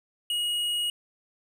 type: tone with hard clipping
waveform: sine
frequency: 2890 Hz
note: F#7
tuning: 41 cents flat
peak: -27 dBFS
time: 0.3-0.9 s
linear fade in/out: 2 ms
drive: 9 dB
effects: none